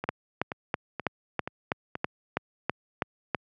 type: two click trains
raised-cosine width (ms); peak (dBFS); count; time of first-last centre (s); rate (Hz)
0.5; -10 / -17; 11 / 5; 0.09-3.347 / 0.04-1.954; 3.07 / 2.09
effects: high-pass 100 Hz 12 dB/octave